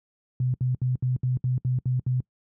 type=tone bursts; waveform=sine; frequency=126.7 Hz; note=B2; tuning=45 cents sharp; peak=-21 dBFS; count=9; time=0.4-2.204 s; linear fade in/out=2 ms; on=140 ms; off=68 ms; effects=noise-tail reverb RT60 0.1 s tail -25 dB re dry + high-pass 60 Hz 12 dB/octave